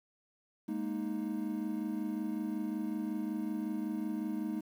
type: chord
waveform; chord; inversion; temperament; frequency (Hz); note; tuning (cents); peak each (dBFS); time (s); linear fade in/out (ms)
triangle; Ab suspended second; none; equal; 207.7 / 233.1 / 311.1; Ab3 / Bb3 / Eb4; 0 / 0 / 0; -36 / -37 / -35; 0.68-4.61; 10
effects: 10-bit